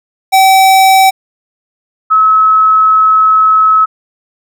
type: tone pair in turn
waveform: square / sine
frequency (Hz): 767 / 1289.9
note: G5 / E6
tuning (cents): -38 / -38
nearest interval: major sixth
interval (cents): 900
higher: second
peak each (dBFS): -4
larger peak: neither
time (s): 0.32-1.11 / 2.1-3.86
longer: second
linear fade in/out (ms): 20
effects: none